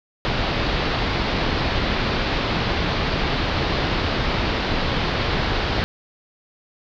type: low-pass noise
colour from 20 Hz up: pink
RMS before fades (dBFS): -22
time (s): 0.25-5.84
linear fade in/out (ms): 0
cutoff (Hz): 4700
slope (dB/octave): 48
effects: none